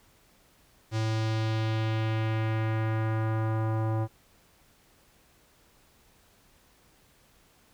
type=tone with low-pass filter sweep; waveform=square; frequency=110.5 Hz; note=A2; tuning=8 cents sharp; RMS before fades=-28 dBFS; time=0.91-4.08 s; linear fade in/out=50 ms; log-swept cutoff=6000 to 910 Hz; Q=1.4; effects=pink hiss -62 dBFS RMS until 7.73 s